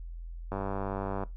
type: click train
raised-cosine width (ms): 1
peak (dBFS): -20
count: 71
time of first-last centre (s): 0.52-1.236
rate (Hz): 97.8
effects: noise-tail reverb RT60 0.2 s tail -18 dB re dry + added 42 Hz sine -38 dBFS peak until 1.36 s